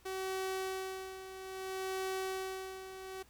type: tone with tremolo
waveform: sawtooth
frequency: 379.4 Hz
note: F#4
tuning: 43 cents sharp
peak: -31 dBFS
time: 0.05-3.23 s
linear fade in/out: 10 ms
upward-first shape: sine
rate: 0.61 Hz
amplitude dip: 70%
effects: added 60 Hz sine -65 dBFS peak until 3.29 s + pink hiss -65 dBFS RMS until 3.29 s